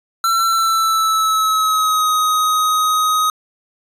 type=tone with pitch glide; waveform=square; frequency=1347 to 1256.8 Hz; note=E6 to D#6; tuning=+37 to +17 cents; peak=-14 dBFS; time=0.24-3.3 s; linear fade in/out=2 ms; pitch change=-120 cents; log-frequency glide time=0.46-2.1 s; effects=resampled to 32000 Hz